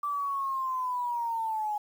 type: linear sweep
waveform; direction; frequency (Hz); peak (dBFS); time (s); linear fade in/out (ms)
sine; down; 1169 to 830.6; -28; 0.03-1.78; 5
effects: 9-bit